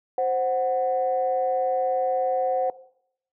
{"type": "tone pair together", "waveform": "sine", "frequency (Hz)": [523.3, 740], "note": ["C5", "F#5"], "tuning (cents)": [0, 0], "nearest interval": "tritone", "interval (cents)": 600, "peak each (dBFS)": [-23, -23], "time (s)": [0.18, 2.7], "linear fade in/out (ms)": 2, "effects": ["noise-tail reverb RT60 0.7 s tail -18 dB re dry", "tanh soft clip ceiling -13 dBFS"]}